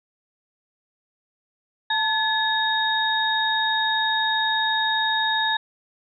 sine tone cluster, 886 / 1712 / 3731 Hz, A5 / A6 / A#7, +12 / -48 / +1 cents, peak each -24 dBFS, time 1.9-5.57 s, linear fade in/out 5 ms, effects none

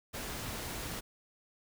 pink noise, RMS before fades -40 dBFS, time 0.13-1.01 s, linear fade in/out 20 ms, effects none

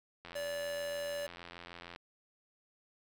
click train, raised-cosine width 0.3 ms, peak -31 dBFS, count 149, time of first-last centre 0.25-1.961 s, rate 86.5 Hz
square tone, 577 Hz, D5, 31 cents flat, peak -37 dBFS, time 0.35-1.27 s, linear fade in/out 10 ms
effects none

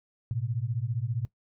sine beating tone pair, 110 / 125 Hz, A2 / B2, 0 / +21 cents, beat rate 15 Hz, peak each -31 dBFS, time 0.31-1.25 s, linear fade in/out 0 ms, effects noise-tail reverb RT60 0.1 s tail -18 dB re dry

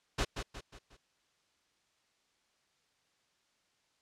pink noise with echo, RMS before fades -31 dBFS, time 0.18-0.25 s, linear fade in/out 10 ms, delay 180 ms, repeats 4, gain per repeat -7 dB, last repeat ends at 0.97 s, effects white hiss -74 dBFS RMS until 4.01 s + low-pass 6000 Hz 12 dB/octave

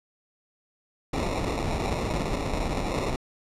pink noise with sample-and-hold, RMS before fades -28 dBFS, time 1.13-3.16 s, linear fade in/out 5 ms, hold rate 1575 Hz, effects low-pass 8000 Hz 12 dB/octave

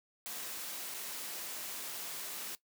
white noise with dropouts, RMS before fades -42 dBFS, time 0.26-2.55 s, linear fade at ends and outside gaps 0 ms, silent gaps 0.941-0.945 s, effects noise-tail reverb RT60 0.1 s tail -17 dB re dry + high-pass 200 Hz 12 dB/octave

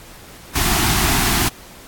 pink band-stop noise, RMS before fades -17 dBFS, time 0.55-1.49 s, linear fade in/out 10 ms, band 400 to 670 Hz, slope 96 dB/octave, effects pink hiss -41 dBFS RMS until 1.87 s + AAC 64 kbps

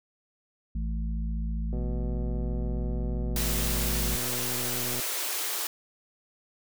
harmonic tone, 55 Hz, A1, in tune, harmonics 1 / 3 / 4, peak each -28 / -37 / -39 dBFS, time 0.75-4.16 s, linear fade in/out 5 ms
click train, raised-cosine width 2 ms, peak -26 dBFS, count 403, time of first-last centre 1.73-4.998 s, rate 123 Hz
white high-pass noise, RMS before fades -31 dBFS, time 3.36-5.67 s, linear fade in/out 2 ms, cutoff 310 Hz, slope 48 dB/octave
effects none

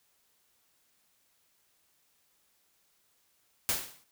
white noise with exponential decay, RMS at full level -26 dBFS, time 3.69-4.04 s, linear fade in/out 0 ms, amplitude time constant 74 ms, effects white hiss -71 dBFS RMS until 4.11 s

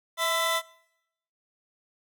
45% pulse tone cluster, 652 / 1019 / 1330 / 1990 / 3532 Hz, E5 / C6 / E6 / B6 / A7, -19 / -46 / +15 / +13 / +6 cents, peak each -31 dBFS, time 0.17-0.62 s, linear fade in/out 50 ms, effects noise-tail reverb RT60 0.8 s tail -22 dB re dry

